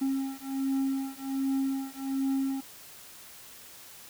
triangle beating tone pair, 269.1 / 270.4 Hz, C4 / C#4, +49 / -43 cents, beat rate 1.3 Hz, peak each -29 dBFS, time 0.01-2.61 s, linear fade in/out 10 ms, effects white hiss -49 dBFS RMS until 4.09 s

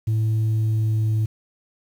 sine tone with pitch glide, 110 to 109.11 Hz, A2 to A2, 0 to -14 cents, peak -15 dBFS, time 0.07-1.26 s, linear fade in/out 10 ms, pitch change -14 cents, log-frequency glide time 0.45-1.15 s, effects tanh soft clip ceiling -17 dBFS + 8-bit

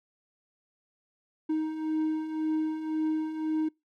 triangle beating tone pair, 311.5 / 313.4 Hz, D#4 / D#4, +2 / +13 cents, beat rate 1.9 Hz, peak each -33 / -26 dBFS, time 1.49-3.69 s, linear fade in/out 10 ms, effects noise-tail reverb RT60 0.2 s tail -25 dB re dry

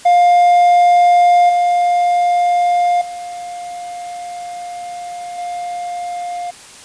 triangle tone with level steps, 705 Hz, F5, 16 cents sharp, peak -5 / -9 / -23 / -19 dBFS, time 0.05-6.51 s, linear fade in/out 10 ms, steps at 1.49 / 3.01 / 5.38 s, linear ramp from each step 5 ms, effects white hiss -38 dBFS RMS until 6.84 s + resampled to 22050 Hz

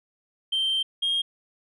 sine tone pair in turn, 3136 / 3237 Hz, G7 / G#7, 0 / -45 cents, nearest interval minor second, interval 55 cents, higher second, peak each -20 dBFS, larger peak neither, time 0.52-0.83 / 1.02-1.22 s, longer first, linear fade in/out 10 ms, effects tanh soft clip ceiling -20 dBFS

